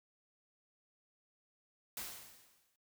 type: noise with exponential decay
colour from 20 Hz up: white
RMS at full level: -41 dBFS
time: 1.97-2.76 s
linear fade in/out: 2 ms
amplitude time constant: 170 ms
effects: noise-tail reverb RT60 0.1 s tail -19 dB re dry